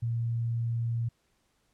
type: tone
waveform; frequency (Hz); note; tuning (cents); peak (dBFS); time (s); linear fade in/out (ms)
sine; 116.5; A#2; -1; -27; 0.02-1.09; 10
effects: pink hiss -72 dBFS RMS until 1.73 s + low-pass 11000 Hz 12 dB/octave